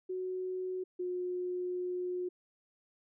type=tone pair in turn; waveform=sine; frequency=370 / 360.7 Hz; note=F#4 / F#4; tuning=0 / -44 cents; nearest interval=unison; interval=44 cents; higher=first; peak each=-34 / -33 dBFS; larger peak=second; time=0.09-0.84 / 0.99-2.29 s; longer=second; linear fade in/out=10 ms; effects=none